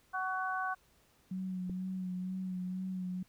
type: harmonic tone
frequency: 374.5 Hz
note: F#4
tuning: 21 cents sharp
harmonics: 2 / 3 / 4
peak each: -37 / -37 / -37 dBFS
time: 0.13-0.75 s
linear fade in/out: 20 ms
type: tone with vibrato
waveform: sine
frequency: 184.8 Hz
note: F#3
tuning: 2 cents flat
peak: -35 dBFS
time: 1.31-3.23 s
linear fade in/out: 5 ms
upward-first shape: sine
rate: 2.1 Hz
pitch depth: 28 cents each way
type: click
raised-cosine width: 3 ms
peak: -30 dBFS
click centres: 1.697 s
effects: pink hiss -68 dBFS RMS until 3.28 s